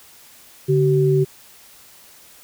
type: tone pair together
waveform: sine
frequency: 143.9 / 381.2 Hz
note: D3 / G4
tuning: -35 / -48 cents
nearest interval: octave + perfect fourth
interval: 1687 cents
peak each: -16 dBFS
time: 0.68-1.25 s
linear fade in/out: 20 ms
effects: white hiss -47 dBFS RMS until 2.43 s